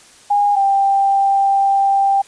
sine tone pair in turn, 817 / 788.7 Hz, G#5 / G5, -29 / +10 cents, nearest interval minor second, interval 61 cents, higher first, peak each -11 dBFS, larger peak neither, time 0.3-0.56 / 0.56-2.22 s, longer second, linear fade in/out 10 ms, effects white hiss -45 dBFS RMS until 2.27 s + resampled to 22050 Hz

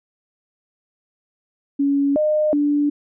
sine tone with pitch steps, 280.8 / 610 / 291.3 Hz, C#4 / D#5 / D4, +22 / -34 / -14 cents, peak -15 dBFS, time 1.79-2.9 s, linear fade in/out 10 ms, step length 370 ms, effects none

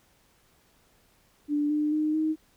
sine tone with pitch steps, 293.7 / 300 / 306.5 / 313.1 Hz, D4 / D4 / D#4 / D#4, 0 / +37 / -26 / +11 cents, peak -23 dBFS, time 1.48-2.36 s, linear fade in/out 50 ms, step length 220 ms, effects pink hiss -64 dBFS RMS until 2.56 s

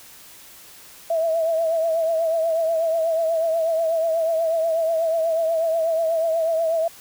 sine tone with vibrato, 654 Hz, E5, 14 cents flat, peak -18 dBFS, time 1.1-6.88 s, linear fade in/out 5 ms, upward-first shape triangle, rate 8.2 Hz, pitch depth 59 cents each way, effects white hiss -45 dBFS RMS until 7 s

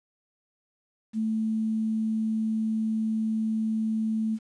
sine tone with quantisation, 220 Hz, A3, in tune, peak -24 dBFS, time 1.13-4.39 s, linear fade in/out 50 ms, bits 9, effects resampled to 22050 Hz

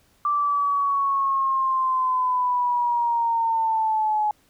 sine linear sweep, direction down, 1174.7 to 842 Hz, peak -19 dBFS, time 0.25-4.31 s, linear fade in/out 2 ms, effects pink hiss -61 dBFS RMS until 4.49 s

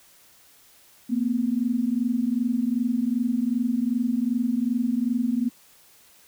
sine tone pair together, 229.7 / 252.3 Hz, A#3 / B3, -25 / +37 cents, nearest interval major second, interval 162 cents, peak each -24 dBFS, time 1.09-5.5 s, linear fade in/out 20 ms, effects white hiss -55 dBFS RMS until 6.27 s

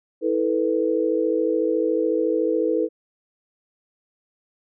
sine chord, E suspended fourth, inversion none, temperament equal with one note detuned, 323.8 / 440 / 493.9 Hz, E4 / A4 / B4, -31 / 0 / 0 cents, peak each -23 dBFS, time 0.21-2.89 s, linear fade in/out 50 ms, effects none

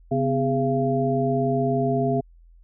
harmonic tone with a mistuned harmonic, 136.5 Hz, C#3, 26 cents flat, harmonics 1 / 2 / 3 / 5, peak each -25 / -25 / -25 / -25 dBFS, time 0.11-2.21 s, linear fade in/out 10 ms, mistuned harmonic 2, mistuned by -130 cents, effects added 42 Hz sine -48 dBFS peak until 2.63 s

